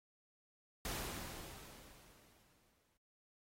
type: noise with exponential decay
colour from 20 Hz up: pink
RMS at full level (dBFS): -41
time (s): 0.85-2.97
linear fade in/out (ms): 1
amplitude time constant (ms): 460
effects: AAC 48 kbps